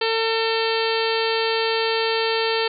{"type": "harmonic tone with a mistuned harmonic", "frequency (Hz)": 450, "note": "A4", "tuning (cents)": 39, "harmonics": [1, 2, 3, 4, 5, 6, 7, 8, 9, 10], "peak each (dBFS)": [-22, -27, -31, -30, -33, -29, -30, -35, -33, -31], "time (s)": [0.01, 2.68], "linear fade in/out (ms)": 5, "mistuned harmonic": 6, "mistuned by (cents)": -22, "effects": []}